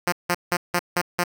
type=tone bursts; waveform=5% pulse; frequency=176.2 Hz; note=F3; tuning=16 cents sharp; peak=-8 dBFS; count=6; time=0.07-1.238 s; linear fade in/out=5 ms; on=53 ms; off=170 ms; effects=none